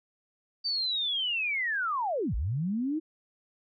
sine linear two-way sweep, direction down then up, 4652 to 46.25 to 326 Hz, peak -27 dBFS, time 0.64-3 s, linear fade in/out 20 ms, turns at 2.35 s, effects none

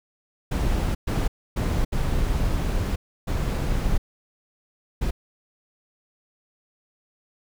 brown noise bursts at uneven times, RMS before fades -23 dBFS, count 6, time 0.51-0.95 / 1.07-1.28 / 1.56-1.85 / 1.92-2.96 / 3.27-3.98 / 5.01-5.11 s, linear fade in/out 10 ms, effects none

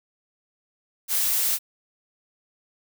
blue noise, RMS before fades -23 dBFS, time 1.08-1.59 s, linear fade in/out 50 ms, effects none

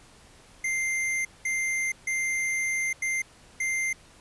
square tone bursts at uneven times, 2093 Hz, C7, in tune, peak -26 dBFS, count 5, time 0.64-1.25 / 1.45-1.92 / 2.07-2.93 / 3.02-3.22 / 3.6-3.93 s, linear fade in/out 5 ms, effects pink hiss -54 dBFS RMS until 4.2 s + resampled to 24000 Hz

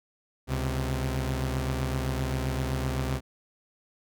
sawtooth tone pair together, 68.71 / 129.7 Hz, C#2 / C3, -15 / -15 cents, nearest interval major seventh, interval 1100 cents, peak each -26 dBFS, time 0.47-3.21 s, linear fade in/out 50 ms, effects none

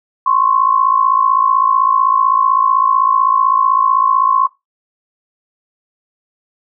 sine tone pair together, 1043 / 1098.8 Hz, C6 / C#6, -6 / -16 cents, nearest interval minor second, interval 90 cents, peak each -13 dBFS, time 0.26-4.47 s, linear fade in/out 5 ms, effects noise-tail reverb RT60 0.2 s tail -21 dB re dry

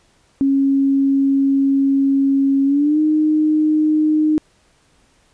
sine tone with pitch glide, 274 to 307.6 Hz, C#4 to D#4, -20 to -20 cents, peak -12 dBFS, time 0.41-4.38 s, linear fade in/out 0 ms, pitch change +200 cents, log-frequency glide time 2.65-2.99 s, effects pink hiss -57 dBFS RMS until 5.33 s + resampled to 22050 Hz

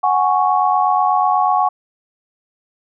sine chord, F# suspended second, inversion none, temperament equal with one note detuned, 740 / 828.2 / 1108.7 Hz, F#5 / G#5 / C#6, 0 / -5 / 0 cents, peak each -16 / -17 / -17 dBFS, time 0.03-1.69 s, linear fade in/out 10 ms, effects none

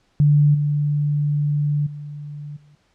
sine tone with level steps, 146.83 Hz, D3, in tune, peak -11 / -17 / -30 / -48 dBFS, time 0.2-2.75 s, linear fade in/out 0 ms, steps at 0.54 / 1.86 / 2.56 s, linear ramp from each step 10 ms, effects pink hiss -63 dBFS RMS until 2.94 s + low-pass 6000 Hz 12 dB/octave

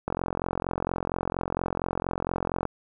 click train, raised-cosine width 1 ms, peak -13 dBFS, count 115, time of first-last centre 0.08-2.653 s, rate 44.3 Hz, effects none

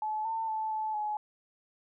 sine tone with pitch steps, 861 / 897 / 874 / 868 / 845 Hz, A5 / A5 / A5 / A5 / G#5, -38 / +33 / -12 / -24 / +30 cents, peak -30 dBFS, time 0.02-1.17 s, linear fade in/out 2 ms, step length 230 ms, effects none

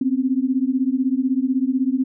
sine beating tone pair, 253.2 / 269.2 Hz, B3 / C4, +43 / +49 cents, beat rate 16 Hz, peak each -20 dBFS, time 0.01-2.04 s, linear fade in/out 5 ms, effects none

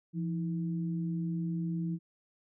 sine tone pair together, 169.8 / 320.5 Hz, F3 / E4, -48 / -49 cents, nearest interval major seventh, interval 1099 cents, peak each -31 / -40 dBFS, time 0.13-1.99 s, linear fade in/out 50 ms, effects none

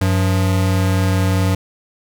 square tone pair together, 95.35 / 180 Hz, G2 / F#3, -47 / -47 cents, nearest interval major seventh, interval 1100 cents, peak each -15 / -22 dBFS, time 0.01-1.55 s, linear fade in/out 5 ms, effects none

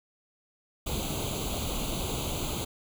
pink noise with comb filter, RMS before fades -32 dBFS, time 0.86-2.65 s, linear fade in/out 10 ms, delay 0.28 ms, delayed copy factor +0.9, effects none

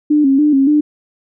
sine tone with vibrato, 284.7 Hz, C#4, 46 cents sharp, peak -8 dBFS, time 0.1-0.81 s, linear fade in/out 10 ms, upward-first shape square, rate 3.5 Hz, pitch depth 84 cents each way, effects none

